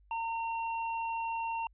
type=tone; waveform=square; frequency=913 Hz; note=A#5; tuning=36 cents flat; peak=-33 dBFS; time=0.11-1.67 s; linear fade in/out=2 ms; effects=added 50 Hz sine -60 dBFS peak until 1.73 s + resampled to 8000 Hz